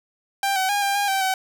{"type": "tone with pitch steps", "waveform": "sawtooth", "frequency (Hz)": [790, 757, 814, 796, 810, 776, 759], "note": ["G5", "F#5", "G#5", "G5", "G#5", "G5", "F#5"], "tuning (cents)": [13, 39, -35, 26, -43, -18, 44], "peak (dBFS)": -16, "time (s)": [0.43, 1.34], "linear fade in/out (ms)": 2, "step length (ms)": 130, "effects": []}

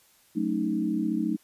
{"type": "chord", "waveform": "sine", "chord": "D# half-diminished seventh", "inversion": "first", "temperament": "equal", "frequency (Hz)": [185, 220, 277.2, 311.1], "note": ["F#3", "A3", "C#4", "D#4"], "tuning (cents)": [0, 0, 0, 0], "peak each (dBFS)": [-32, -29, -33, -28], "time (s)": [0.35, 1.37], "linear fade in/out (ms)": 20, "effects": ["white hiss -61 dBFS RMS until 1.43 s", "resampled to 32000 Hz"]}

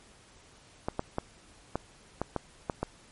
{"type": "clicks", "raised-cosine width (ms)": 1, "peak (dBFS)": -15, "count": 8, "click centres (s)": [0.885, 0.994, 1.184, 1.756, 2.216, 2.363, 2.698, 2.83], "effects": ["pink hiss -57 dBFS RMS until 3.11 s", "MP3 48 kbps"]}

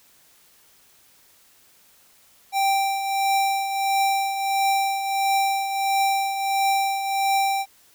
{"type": "tone with tremolo", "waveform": "square", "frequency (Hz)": 784, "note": "G5", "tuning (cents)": 0, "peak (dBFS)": -18, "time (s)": [2.52, 7.66], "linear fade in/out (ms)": 50, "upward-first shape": "triangle", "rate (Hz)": 1.5, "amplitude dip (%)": 60, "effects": ["white hiss -56 dBFS RMS until 7.94 s"]}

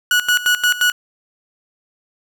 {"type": "tone with tremolo", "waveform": "30% pulse", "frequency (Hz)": 1465, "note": "F#6", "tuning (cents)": -18, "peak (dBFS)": -9, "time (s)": [0.11, 0.92], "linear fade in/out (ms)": 2, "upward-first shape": "square", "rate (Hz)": 5.7, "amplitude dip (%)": 80, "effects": []}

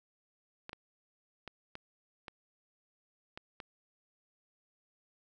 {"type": "clicks", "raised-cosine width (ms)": 0.3, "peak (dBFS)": -27, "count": 7, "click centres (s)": [0.694, 0.731, 1.477, 1.754, 2.282, 3.375, 3.602], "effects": []}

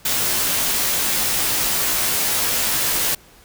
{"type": "noise with comb filter", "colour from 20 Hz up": "white", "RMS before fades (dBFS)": -20, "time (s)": [0.05, 3.15], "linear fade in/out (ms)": 5, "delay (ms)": 15, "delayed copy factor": -0.7, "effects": ["pink hiss -49 dBFS RMS until 3.44 s"]}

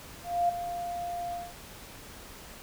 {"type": "tone with ADSR envelope", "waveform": "sine", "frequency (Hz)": 698.5, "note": "F5", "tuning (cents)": 0, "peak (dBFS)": -21, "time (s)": [0.23, 1.54], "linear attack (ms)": 260, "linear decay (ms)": 8, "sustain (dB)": -11, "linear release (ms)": 210, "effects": ["pink hiss -47 dBFS RMS until 2.62 s"]}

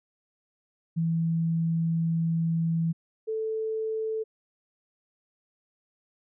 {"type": "tone pair in turn", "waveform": "sine", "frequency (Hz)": [164.81, 440], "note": ["E3", "A4"], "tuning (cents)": [0, 0], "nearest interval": "octave + perfect fourth", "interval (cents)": 1700, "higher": "second", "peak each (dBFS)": [-23, -27], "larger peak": "first", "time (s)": [[0.96, 2.93], [3.27, 4.24]], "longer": "first", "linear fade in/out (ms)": 20, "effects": []}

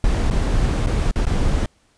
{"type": "noise with dropouts", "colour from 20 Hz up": "brown", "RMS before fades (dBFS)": -18, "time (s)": [0.04, 1.66], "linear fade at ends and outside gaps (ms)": 2, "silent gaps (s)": [[0.302, 0.309], [0.863, 0.869], [1.112, 1.158], [1.254, 1.267]], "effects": ["pink hiss -60 dBFS RMS until 1.97 s", "resampled to 22050 Hz"]}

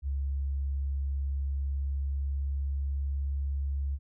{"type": "tone with pitch glide", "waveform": "sine", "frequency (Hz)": [69, 69.48], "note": ["C#2", "C#2"], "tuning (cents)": [-7, 5], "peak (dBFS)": -28, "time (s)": [0.02, 3.99], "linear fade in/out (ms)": 50, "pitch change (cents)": 12, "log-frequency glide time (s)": [1.45, 3.16], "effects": []}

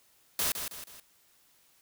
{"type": "noise with echo", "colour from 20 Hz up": "white", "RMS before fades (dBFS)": -29, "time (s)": [0.39, 0.52], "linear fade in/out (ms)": 2, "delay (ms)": 160, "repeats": 3, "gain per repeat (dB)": -7, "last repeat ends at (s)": 1, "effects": ["white hiss -65 dBFS RMS until 1.81 s"]}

